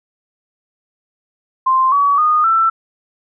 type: tone with pitch steps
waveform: sine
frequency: 1046.5 / 1134.6 / 1230.2 / 1333.8 Hz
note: C6 / C#6 / D#6 / E6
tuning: 0 / +40 / -20 / +20 cents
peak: -10 dBFS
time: 1.66-2.7 s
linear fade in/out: 10 ms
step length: 260 ms
effects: none